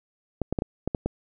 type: clicks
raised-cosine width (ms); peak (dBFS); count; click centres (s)
2; -12; 7; 0.417 / 0.526 / 0.588 / 0.621 / 0.876 / 0.948 / 1.06
effects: none